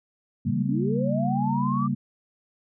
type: chord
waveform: sine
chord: G diminished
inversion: second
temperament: equal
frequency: 138.59 / 196 / 233.1 Hz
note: Db3 / G3 / Bb3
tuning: 0 / 0 / 0 cents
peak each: -27 dBFS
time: 0.45-1.95 s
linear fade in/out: 10 ms
type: linear sweep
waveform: sine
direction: up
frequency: 77.78 to 1194 Hz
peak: -27 dBFS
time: 0.46-1.88 s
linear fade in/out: 20 ms
effects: none